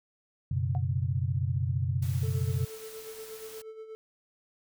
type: chord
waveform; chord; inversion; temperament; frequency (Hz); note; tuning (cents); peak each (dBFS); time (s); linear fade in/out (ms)
sine; F# suspended fourth; none; equal; 92.5 / 123.47 / 138.59; F#2 / B2 / C#3; 0 / 0 / 0; -30 / -30 / -32; 0.51-2.65; 5
type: tone with exponential decay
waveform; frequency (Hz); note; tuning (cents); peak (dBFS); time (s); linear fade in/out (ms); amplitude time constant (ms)
sine; 727; F#5; -31; -33; 0.75-0.83; 0; 16
type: noise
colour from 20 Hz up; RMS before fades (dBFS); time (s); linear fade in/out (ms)
white; -48; 2.02-3.62; 5
type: tone with tremolo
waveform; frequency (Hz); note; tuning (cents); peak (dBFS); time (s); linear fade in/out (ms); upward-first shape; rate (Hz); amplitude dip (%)
triangle; 440; A4; 0; -37; 2.23-3.95; 0; sine; 8.4; 60
effects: none